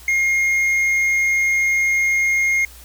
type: tone with hard clipping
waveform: triangle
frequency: 2136 Hz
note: C7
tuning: 35 cents sharp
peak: -16 dBFS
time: 0.08-2.65 s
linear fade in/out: 2 ms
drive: 7 dB
effects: added 60 Hz sine -42 dBFS peak until 2.84 s + white hiss -44 dBFS RMS until 2.84 s